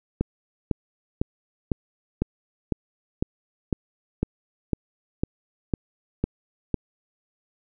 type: click train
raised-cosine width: 3 ms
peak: -9 dBFS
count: 14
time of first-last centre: 0.21-6.743 s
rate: 1.99 Hz
effects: none